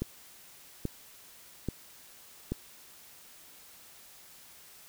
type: click train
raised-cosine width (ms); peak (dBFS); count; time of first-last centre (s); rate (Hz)
3; -18; 4; 0.02-2.52; 1.2
effects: white hiss -54 dBFS RMS until 4.88 s